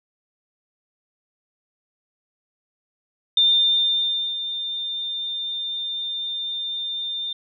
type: tone with ADSR envelope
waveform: sine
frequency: 3604 Hz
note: A7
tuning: 41 cents sharp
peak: -13 dBFS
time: 3.37-7.33 s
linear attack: 3 ms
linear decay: 980 ms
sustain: -12 dB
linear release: 4 ms
effects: none